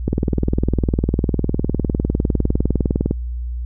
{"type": "click train", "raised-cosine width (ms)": 3, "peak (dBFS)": -4, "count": 61, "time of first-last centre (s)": [0.08, 3.11], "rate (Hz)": 19.8, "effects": ["added 60 Hz sine -22 dBFS peak until 3.65 s"]}